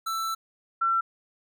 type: tone pair in turn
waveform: square / sine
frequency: 1329 / 1349.1 Hz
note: E6 / E6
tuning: +14 / +40 cents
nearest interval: unison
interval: 26 cents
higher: second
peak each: -28 / -21 dBFS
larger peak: second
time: 0.06-0.35 / 0.81-1.01 s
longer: first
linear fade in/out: 10 ms
effects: none